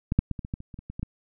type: clicks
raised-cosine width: 5 ms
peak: -12 / -6 / -15 / -21 / -23 / -17 / -28 / -28 / -27 / -24 / -21 / -17 dBFS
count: 12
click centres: 0.121 / 0.19 / 0.313 / 0.392 / 0.449 / 0.539 / 0.604 / 0.742 / 0.79 / 0.9 / 0.995 / 1.03 s
effects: none